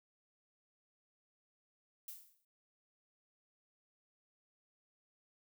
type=noise with exponential decay; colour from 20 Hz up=violet; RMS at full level=-45 dBFS; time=2.08-2.45 s; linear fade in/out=2 ms; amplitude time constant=80 ms; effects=none